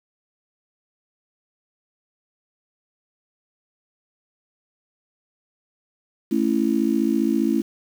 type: chord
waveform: sine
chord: A major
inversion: none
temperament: just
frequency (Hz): 220 / 275 / 330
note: A3 / C#4 / E4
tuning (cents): 0 / -14 / +2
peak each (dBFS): -22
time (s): 6.31-7.62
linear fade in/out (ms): 10
effects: 7-bit